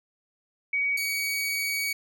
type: tone pair in turn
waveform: sine / sawtooth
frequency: 2257 / 2257 Hz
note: C#7 / C#7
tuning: +31 / +31 cents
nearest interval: unison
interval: 0 cents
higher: neither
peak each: -23 dBFS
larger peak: neither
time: 0.73-0.97 / 0.97-1.93 s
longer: second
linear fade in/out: 5 ms
effects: none